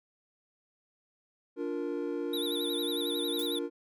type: chord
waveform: triangle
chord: Bb major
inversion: first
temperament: just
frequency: 291.4 / 349.6 / 466.2 Hz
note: D4 / F4 / Bb4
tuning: -13 / +2 / 0 cents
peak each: -34 dBFS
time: 1.56-3.7 s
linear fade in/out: 50 ms
type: tone with vibrato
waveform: square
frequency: 3688 Hz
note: A#7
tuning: 19 cents flat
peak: -34 dBFS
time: 2.33-3.59 s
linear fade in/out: 5 ms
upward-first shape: sine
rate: 11 Hz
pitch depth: 110 cents each way
type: noise with exponential decay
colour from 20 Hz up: blue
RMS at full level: -39 dBFS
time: 3.39-3.54 s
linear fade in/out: 2 ms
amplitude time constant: 31 ms
effects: none